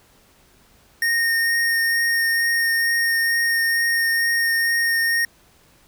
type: tone with vibrato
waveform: square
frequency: 1846 Hz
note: A#6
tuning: 17 cents flat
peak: -18 dBFS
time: 1.02-5.25 s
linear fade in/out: 2 ms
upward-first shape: triangle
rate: 2.2 Hz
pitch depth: 11 cents each way
effects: pink hiss -55 dBFS RMS until 5.87 s